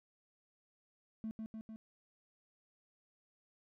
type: tone with echo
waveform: triangle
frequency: 220.6 Hz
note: A3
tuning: 5 cents sharp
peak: -35 dBFS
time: 1.24-1.31 s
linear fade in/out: 0 ms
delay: 150 ms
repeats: 3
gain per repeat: -3 dB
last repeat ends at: 1.76 s
effects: tanh soft clip ceiling -35 dBFS